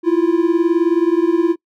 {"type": "beating tone pair", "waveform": "triangle", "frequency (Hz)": [329.6, 348.6], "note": ["E4", "F4"], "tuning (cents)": [0, -3], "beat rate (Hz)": 19, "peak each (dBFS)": -13, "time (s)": [0.03, 1.56], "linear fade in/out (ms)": 50, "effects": ["noise-tail reverb RT60 0.1 s tail -22 dB re dry"]}